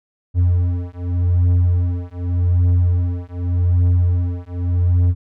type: beating tone pair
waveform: triangle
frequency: 88.1 / 88.95 Hz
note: F2 / F2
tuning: +16 / +32 cents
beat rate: 0.85 Hz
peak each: -15 dBFS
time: 0.34-5.15 s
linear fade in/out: 50 ms
effects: none